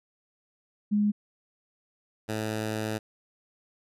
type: tone pair in turn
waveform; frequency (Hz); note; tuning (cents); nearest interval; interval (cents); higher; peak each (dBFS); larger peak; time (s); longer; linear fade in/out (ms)
sine / 10% pulse; 207.7 / 108.73; G#3 / A2; 0 / -20; major seventh; 1120; first; -21; neither; 0.91-1.12 / 2.28-2.99; second; 20
effects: resampled to 32000 Hz